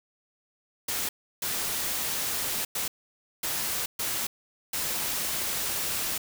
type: noise bursts at uneven times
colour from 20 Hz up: white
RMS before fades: -30 dBFS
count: 6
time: 0.88-1.09 / 1.42-2.65 / 2.75-2.88 / 3.43-3.86 / 3.99-4.27 / 4.73-6.18 s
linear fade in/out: 5 ms
effects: none